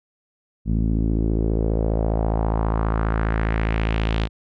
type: tone with low-pass filter sweep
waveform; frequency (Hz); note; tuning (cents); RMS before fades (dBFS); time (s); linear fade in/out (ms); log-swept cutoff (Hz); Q
sawtooth; 54.8; A1; -6; -21; 0.65-4.29; 50; 210 to 3600; 2.2
effects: none